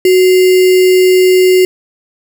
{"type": "tone with sample-and-hold", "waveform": "sine", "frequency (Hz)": 370, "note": "F#4", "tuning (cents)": 0, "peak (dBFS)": -4, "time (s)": [0.05, 1.65], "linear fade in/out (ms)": 2, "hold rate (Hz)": 2450, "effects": []}